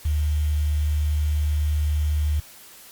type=tone with quantisation; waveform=sine; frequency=75.1 Hz; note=D2; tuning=39 cents sharp; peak=-19 dBFS; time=0.05-2.4 s; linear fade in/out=5 ms; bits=7; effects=white hiss -46 dBFS RMS until 2.91 s + Opus 48 kbps